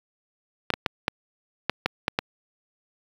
clicks, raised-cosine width 0.3 ms, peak -5 dBFS, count 8, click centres 0.703 / 0.738 / 0.862 / 1.081 / 1.696 / 1.86 / 2.081 / 2.189 s, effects high-pass 80 Hz 12 dB/octave + 7-bit

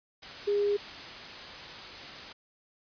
sine tone in noise, 408.5 Hz, G#4, 29 cents flat, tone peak -24 dBFS, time 0.47-0.77 s, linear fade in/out 10 ms, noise white, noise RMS -42 dBFS, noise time 0.22-2.33 s, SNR +15 dB, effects resampled to 11025 Hz

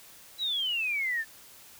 sine exponential sweep, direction down, 3991 to 1738 Hz, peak -27 dBFS, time 0.38-1.25 s, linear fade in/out 50 ms, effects white hiss -52 dBFS RMS until 1.79 s

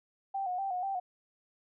sine tone with vibrato, 753 Hz, F#5, 30 cents sharp, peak -31 dBFS, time 0.34-1 s, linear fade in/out 10 ms, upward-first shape square, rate 4.1 Hz, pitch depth 65 cents each way, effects none

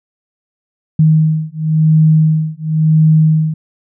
sine beating tone pair, 156.5 / 157.45 Hz, D#3 / D#3, +10 / +21 cents, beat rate 0.95 Hz, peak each -11 dBFS, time 0.99-3.54 s, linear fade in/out 5 ms, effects none

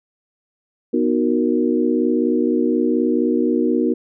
sine chord, B major seventh, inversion none, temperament equal, 246.9 / 311.1 / 370 / 466.2 Hz, B3 / D#4 / F#4 / A#4, 0 / 0 / 0 / 0 cents, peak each -19 / -20 / -21 / -23 dBFS, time 0.93-3.94 s, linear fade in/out 10 ms, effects none

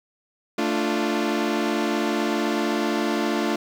sawtooth chord, D minor, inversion second, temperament equal with one note detuned, 222.2 / 293.7 / 349.2 Hz, A3 / D4 / F4, +17 / 0 / 0 cents, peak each -22 dBFS, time 0.58-3.56 s, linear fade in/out 5 ms, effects low-pass 6000 Hz 12 dB/octave + 8-bit

